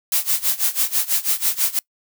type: noise with tremolo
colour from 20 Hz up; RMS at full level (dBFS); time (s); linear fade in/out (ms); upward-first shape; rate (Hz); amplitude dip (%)
blue; -17; 0.12-1.79; 2; sine; 6.1; 90
effects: noise-tail reverb RT60 0.1 s tail -25 dB re dry